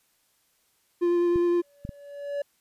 triangle tone with vibrato, 347.8 Hz, F4, 7 cents flat, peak -18 dBFS, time 1.01-1.62 s, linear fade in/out 20 ms, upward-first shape sine, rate 9.7 Hz, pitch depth 11 cents each way
clicks, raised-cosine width 5 ms, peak -22 dBFS, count 3, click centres 1.359 / 1.851 / 1.892 s
triangle tone with exponential growth, 571 Hz, D5, 49 cents flat, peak -23 dBFS, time 1.59-2.42 s, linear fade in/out 5 ms, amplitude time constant 180 ms
effects white hiss -68 dBFS RMS until 2.6 s + resampled to 32000 Hz

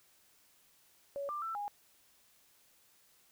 sine tone with pitch steps, 562 / 1187 / 1332 / 820 Hz, C#5 / D6 / E6 / G#5, +24 / +18 / +18 / -22 cents, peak -36 dBFS, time 1.16-1.68 s, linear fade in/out 0 ms, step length 130 ms, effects white hiss -67 dBFS RMS until 3.31 s

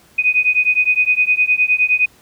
sine beating tone pair, 2489 / 2498.7 Hz, D#7 / D#7, 0 / +7 cents, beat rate 9.7 Hz, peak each -15 dBFS, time 0.18-2.06 s, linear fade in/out 10 ms, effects pink hiss -50 dBFS RMS until 2.21 s + high-pass 60 Hz 12 dB/octave

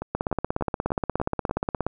two click trains, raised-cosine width 1 ms, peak -16 / -10 dBFS, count 6 / 30, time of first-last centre 0.02-1.495 / 0.15-1.866 s, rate 3.39 / 16.9 Hz, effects none

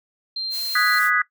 sine tone, 4163 Hz, C8, 10 cents flat, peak -24 dBFS, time 0.36-0.99 s, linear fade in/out 5 ms
blue noise, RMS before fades -33 dBFS, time 0.5-1.11 s, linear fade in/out 50 ms
sine chord, G# minor seventh, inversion second, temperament equal, 1244.5 / 1480 / 1661.2 / 1975.5 Hz, D#6 / F#6 / G#6 / B6, 0 / 0 / 0 / 0 cents, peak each -22 dBFS, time 0.75-1.22 s, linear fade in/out 5 ms
effects noise-tail reverb RT60 0.1 s tail -18 dB re dry

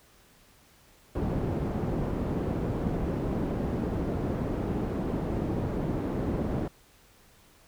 white low-pass noise, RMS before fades -30 dBFS, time 1.15-6.68 s, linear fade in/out 5 ms, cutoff 330 Hz, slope 12 dB/octave, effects pink hiss -59 dBFS RMS until 7.67 s

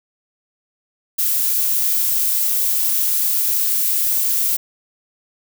violet noise, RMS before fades -18 dBFS, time 1.18-4.57 s, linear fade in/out 10 ms, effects none

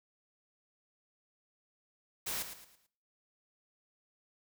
white noise with echo, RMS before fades -37 dBFS, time 2.26-2.43 s, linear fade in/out 10 ms, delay 110 ms, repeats 4, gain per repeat -9 dB, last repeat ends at 2.87 s, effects noise-tail reverb RT60 0.5 s tail -17 dB re dry

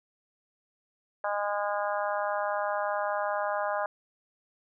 harmonic tone, 204.8 Hz, G#3, 24 cents flat, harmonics 3 / 4 / 5 / 6 / 7 / 8, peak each -31 / -33 / -35 / -37 / -38 / -39 dBFS, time 1.24-3.86 s, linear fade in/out 2 ms, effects none

